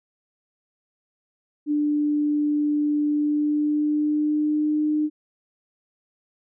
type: tone with pitch glide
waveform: sine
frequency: 296.1 to 303.2 Hz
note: D4 to D#4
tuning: +14 to -45 cents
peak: -19 dBFS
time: 1.66-5.1 s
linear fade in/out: 50 ms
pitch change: +41 cents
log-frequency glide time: 3.1-4.87 s
effects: none